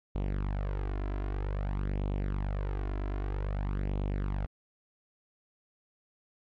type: tone with flanger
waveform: sawtooth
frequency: 49 Hz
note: G1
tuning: in tune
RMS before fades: -32 dBFS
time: 0.15-4.46 s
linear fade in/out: 0 ms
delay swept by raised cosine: 0.29 to 2.99 ms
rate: 0.52 Hz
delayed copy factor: +0.65
effects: low-pass 2000 Hz 12 dB/octave + MP3 64 kbps